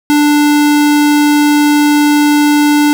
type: tone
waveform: square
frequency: 294.6 Hz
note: D4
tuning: 6 cents sharp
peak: -7 dBFS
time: 0.1-2.93 s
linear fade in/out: 0 ms
effects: none